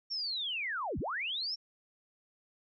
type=linear two-way sweep; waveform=sine; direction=down then up; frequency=5560 to 37.75 to 5560 Hz; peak=-33 dBFS; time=0.1-1.56 s; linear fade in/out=20 ms; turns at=0.99 s; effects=none